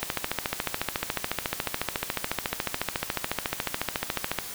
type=click train; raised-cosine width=0.3 ms; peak=-9 dBFS; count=62; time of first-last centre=0.03-4.387 s; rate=14 Hz; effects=white hiss -38 dBFS RMS until 4.54 s

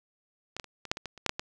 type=clicks; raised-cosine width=0.2 ms; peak=-21 / -17 / -30 / -24 / -9 / -20 / -20 / -30 / -9 / -9 / -16 dBFS; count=11; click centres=0.566 / 0.598 / 0.643 / 0.853 / 0.915 / 0.971 / 1.057 / 1.177 / 1.263 / 1.294 / 1.395 s; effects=none

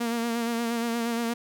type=tone with vibrato; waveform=sawtooth; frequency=233.1 Hz; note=A#3; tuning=in tune; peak=-22 dBFS; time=0-1.34 s; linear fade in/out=10 ms; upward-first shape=sine; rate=8.5 Hz; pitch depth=34 cents each way; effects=none

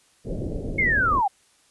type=low-pass noise; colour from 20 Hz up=pink; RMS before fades=-29 dBFS; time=0.24-1.22 s; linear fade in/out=50 ms; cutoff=590 Hz; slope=48 dB/octave
type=linear sweep; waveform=sine; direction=down; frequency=2200 to 744 Hz; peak=-18 dBFS; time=0.78-1.28 s; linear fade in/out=10 ms
effects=white hiss -60 dBFS RMS until 1.7 s + resampled to 24000 Hz

